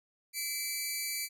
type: tone pair together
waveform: 10% pulse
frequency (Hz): 2046 / 2311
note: C7 / D7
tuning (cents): -39 / -28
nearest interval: major second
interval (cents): 211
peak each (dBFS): -33 / -25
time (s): 0.33-1.29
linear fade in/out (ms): 50
effects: none